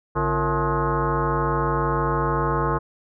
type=tone with frequency modulation; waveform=sine; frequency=459.2 Hz; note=A#4; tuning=26 cents flat; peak=-19 dBFS; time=0.15-2.79 s; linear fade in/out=20 ms; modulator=201 Hz; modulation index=4.2; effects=none